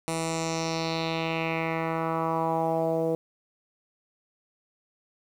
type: tone with low-pass filter sweep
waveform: 10% pulse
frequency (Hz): 163.1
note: E3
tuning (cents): -18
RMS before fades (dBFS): -28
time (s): 0.08-3.15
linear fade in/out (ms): 0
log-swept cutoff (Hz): 9800 to 500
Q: 2.9
effects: 9-bit